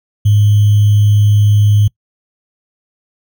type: tone with sample-and-hold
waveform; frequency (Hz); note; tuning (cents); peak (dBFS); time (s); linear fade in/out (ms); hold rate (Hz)
sine; 103.83; G#2; 0; -6; 0.25-1.88; 10; 3150
effects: noise-tail reverb RT60 0.1 s tail -24 dB re dry